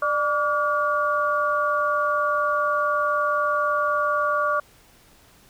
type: tone cluster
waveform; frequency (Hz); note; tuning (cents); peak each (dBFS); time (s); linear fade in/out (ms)
sine; 595 / 1151 / 1423; D5 / D6 / F6; +22 / -35 / +32; -25 / -22 / -26; 0.02-4.6; 5
effects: pink hiss -54 dBFS RMS until 5.49 s